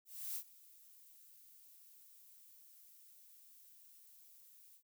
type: noise with ADSR envelope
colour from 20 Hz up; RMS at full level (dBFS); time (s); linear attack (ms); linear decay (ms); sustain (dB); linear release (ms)
violet; -41; 0.05-4.83; 310; 71; -21; 82
effects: none